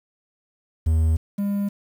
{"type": "tone pair in turn", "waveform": "triangle", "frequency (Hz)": [80.1, 201.4], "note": ["E2", "G3"], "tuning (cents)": [-49, 47], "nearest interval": "octave + major third", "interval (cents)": 1596, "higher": "second", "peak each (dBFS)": [-14, -19], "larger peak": "first", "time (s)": [[0.86, 1.17], [1.38, 1.69]], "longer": "neither", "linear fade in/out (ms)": 10, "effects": ["8-bit"]}